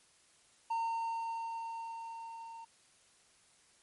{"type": "tone with level ramp", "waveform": "triangle", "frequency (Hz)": 914, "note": "A#5", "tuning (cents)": -34, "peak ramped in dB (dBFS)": [-29, -44], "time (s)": [0.7, 2.65], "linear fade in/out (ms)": 10, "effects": ["white hiss -66 dBFS RMS until 3.82 s", "MP3 48 kbps"]}